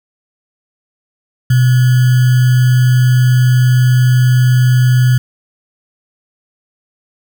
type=tone with sample-and-hold; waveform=sine; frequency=125.8 Hz; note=B2; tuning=32 cents sharp; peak=-6 dBFS; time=1.5-5.18 s; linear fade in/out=5 ms; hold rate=1575 Hz; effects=none